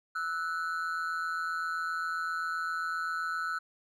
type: ring-modulated tone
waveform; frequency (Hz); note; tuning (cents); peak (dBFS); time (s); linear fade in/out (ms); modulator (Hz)
triangle; 1396.9; F6; 0; -26; 0.15-3.59; 10; 83.8
effects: none